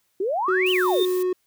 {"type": "exponential two-way sweep", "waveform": "sine", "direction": "up then down", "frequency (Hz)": [356.3, 3136, 356.3], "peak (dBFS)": -21, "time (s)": [0.2, 1.03], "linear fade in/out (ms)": 5, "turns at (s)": 0.71}
{"type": "tone with pitch glide", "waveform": "triangle", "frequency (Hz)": [372.1, 365.9], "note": ["F#4", "F#4"], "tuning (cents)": [10, -19], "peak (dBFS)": -18, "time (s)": [0.48, 1.33], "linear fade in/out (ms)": 5, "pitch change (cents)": -29, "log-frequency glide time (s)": [0.6, 0.82]}
{"type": "noise", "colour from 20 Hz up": "blue", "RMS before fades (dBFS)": -38, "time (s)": [0.66, 1.23], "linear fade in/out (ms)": 5}
{"type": "tone with exponential growth", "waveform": "sine", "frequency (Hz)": 3632, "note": "A#7", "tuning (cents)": -46, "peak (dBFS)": -24, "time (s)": [0.66, 1.05], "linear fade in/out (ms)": 1, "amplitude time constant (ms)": 83}
{"effects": ["white hiss -69 dBFS RMS until 1.46 s"]}